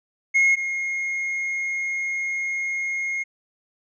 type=tone pair in turn; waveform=triangle; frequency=2159 / 2147 Hz; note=C#7 / C7; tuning=-46 / +44 cents; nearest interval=unison; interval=10 cents; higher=first; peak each=-13 / -22 dBFS; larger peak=first; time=0.34-0.56 / 0.56-3.24 s; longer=second; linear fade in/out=20 ms; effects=resampled to 16000 Hz